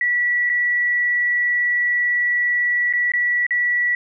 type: tone with dropouts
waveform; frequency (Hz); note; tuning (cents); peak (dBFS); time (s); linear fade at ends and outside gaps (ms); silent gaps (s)
sine; 1947; B6; -25; -16; 0.01-3.95; 2; 0.494-0.498 / 2.927-2.935 / 3.119-3.136 / 3.466-3.507
effects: none